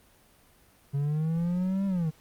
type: linear two-way sweep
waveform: triangle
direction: up then down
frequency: 138.1 to 198.4 to 151.5 Hz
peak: -23 dBFS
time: 0.93-2.11 s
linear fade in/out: 20 ms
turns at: 1.86 s
effects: pink hiss -60 dBFS RMS until 2.2 s + Opus 32 kbps